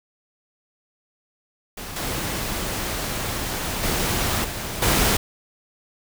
pink noise with level steps, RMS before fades -34 / -27 / -23 / -30 / -19 dBFS, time 1.77-5.17 s, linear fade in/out 5 ms, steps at 1.96 / 3.83 / 4.44 / 4.82 s, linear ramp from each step 5 ms, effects none

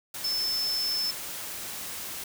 sine tone in noise, 5274 Hz, E8, in tune, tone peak -26 dBFS, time 0.24-1.11 s, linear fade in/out 5 ms, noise white, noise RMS -37 dBFS, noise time 0.14-2.24 s, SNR +8 dB, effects none

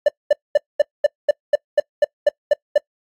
triangle tone bursts, 587.3 Hz, D5, in tune, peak -7 dBFS, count 12, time 0.06-2.78 s, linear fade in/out 5 ms, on 25 ms, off 220 ms, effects noise-tail reverb RT60 0.1 s tail -24 dB re dry + AAC 48 kbps

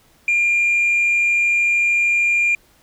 sine tone with frequency modulation, 2400 Hz, D7, 37 cents sharp, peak -12 dBFS, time 0.28-2.55 s, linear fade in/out 2 ms, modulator 73.1 Hz, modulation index 0.33, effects tanh soft clip ceiling -12 dBFS + pink hiss -55 dBFS RMS until 2.82 s

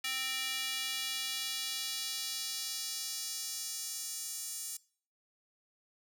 square tone with high-pass filter sweep, 261.6 Hz, C4, in tune, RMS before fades -38 dBFS, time 0.04-4.77 s, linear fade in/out 5 ms, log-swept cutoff 2500 to 7500 Hz, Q 1.5, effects noise-tail reverb RT60 0.5 s tail -23 dB re dry

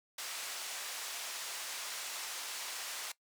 white band-pass noise, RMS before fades -42 dBFS, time 0.18-3.12 s, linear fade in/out 5 ms, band 660 to 8000 Hz, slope 12 dB/octave, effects noise-tail reverb RT60 0.1 s tail -19 dB re dry

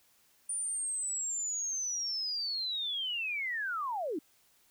sine linear sweep, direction down, 9397 to 270 Hz, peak -32 dBFS, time 0.49-4.19 s, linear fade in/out 5 ms, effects white hiss -67 dBFS RMS until 4.7 s

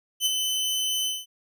sawtooth tone with ADSR envelope, 3037 Hz, F#7, 44 cents sharp, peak -16 dBFS, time 0.2-1.26 s, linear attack 57 ms, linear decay 25 ms, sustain -5 dB, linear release 200 ms, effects none

